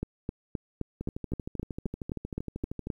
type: two click trains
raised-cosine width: 3 ms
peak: -22 / -18 dBFS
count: 25 / 12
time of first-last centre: 1.01-2.87 / 0.03-2.902 s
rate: 12.9 / 3.83 Hz
effects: 10-bit